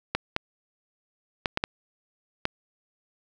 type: clicks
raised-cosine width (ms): 0.3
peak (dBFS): -8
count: 6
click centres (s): 0.15 / 0.364 / 1.458 / 1.574 / 1.639 / 2.454
effects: none